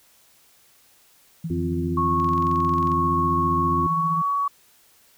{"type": "tone with tremolo", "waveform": "sine", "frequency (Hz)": 164.81, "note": "E3", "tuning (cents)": 0, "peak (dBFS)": -24, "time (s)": [1.44, 4.22], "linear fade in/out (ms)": 5, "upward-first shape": "sine", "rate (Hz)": 15, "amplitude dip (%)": 55}
{"type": "harmonic tone", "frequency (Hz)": 86.4, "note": "F2", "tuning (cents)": -18, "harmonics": [1, 3, 4], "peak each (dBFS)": [-28, -28, -28], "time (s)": [1.5, 3.87], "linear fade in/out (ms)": 5}
{"type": "tone with pitch glide", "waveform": "sine", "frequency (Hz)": [1100, 1127], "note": ["C#6", "C#6"], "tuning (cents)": [-14, 28], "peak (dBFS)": -20, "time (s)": [1.97, 4.48], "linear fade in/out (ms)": 5, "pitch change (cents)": 42, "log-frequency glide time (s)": [3.6, 4.26]}
{"type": "click train", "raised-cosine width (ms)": 0.2, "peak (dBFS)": -25, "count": 17, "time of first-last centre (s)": [2.2, 2.917], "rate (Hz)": 22.3}
{"effects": ["white hiss -57 dBFS RMS until 5.17 s"]}